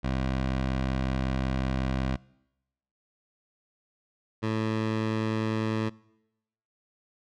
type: tone pair in turn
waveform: 15% pulse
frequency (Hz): 65.41 / 110.01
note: C2 / A2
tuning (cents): 0 / 0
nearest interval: major sixth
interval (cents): 900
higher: second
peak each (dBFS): -20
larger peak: neither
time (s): 0.03-2.17 / 4.42-5.9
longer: first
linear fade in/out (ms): 20
effects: noise-tail reverb RT60 0.9 s tail -24 dB re dry + low-pass 4000 Hz 12 dB/octave